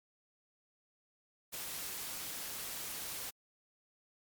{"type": "noise", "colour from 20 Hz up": "white", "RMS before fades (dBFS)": -42, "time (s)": [1.52, 3.31], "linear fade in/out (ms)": 20, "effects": ["MP3 96 kbps"]}